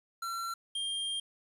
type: tone pair in turn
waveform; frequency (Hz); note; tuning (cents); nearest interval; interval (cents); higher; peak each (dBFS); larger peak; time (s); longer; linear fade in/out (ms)
square; 1359 / 3201; F6 / G7; -48 / +36; octave + minor third; 1484; second; -35 / -33; second; 0.22-0.54 / 0.75-1.2; second; 5
effects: resampled to 32000 Hz + 10-bit